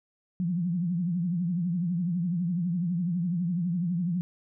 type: tone with vibrato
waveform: sine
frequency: 174.61 Hz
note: F3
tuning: in tune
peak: -25 dBFS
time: 0.4-4.21 s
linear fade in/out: 0 ms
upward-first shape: triangle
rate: 12 Hz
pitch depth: 140 cents each way
effects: none